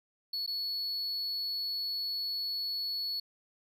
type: tone with dropouts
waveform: triangle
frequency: 4400 Hz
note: C#8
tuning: 14 cents flat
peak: -31 dBFS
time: 0.33-3.2 s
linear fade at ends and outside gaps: 5 ms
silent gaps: 0.464-0.475 s
effects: none